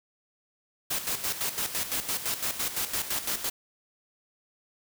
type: noise with tremolo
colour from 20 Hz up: white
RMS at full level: -29 dBFS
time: 0.9-3.5 s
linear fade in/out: 10 ms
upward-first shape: square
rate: 5.9 Hz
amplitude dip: 65%
effects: none